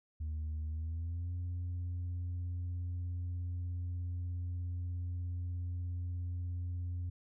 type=tone with pitch glide; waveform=sine; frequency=77.78 to 88.32 Hz; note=D#2 to F2; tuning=0 to +20 cents; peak=-33 dBFS; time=0.2-7.1 s; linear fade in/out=10 ms; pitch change=+220 cents; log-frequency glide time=0.68-1.32 s; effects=tanh soft clip ceiling -34 dBFS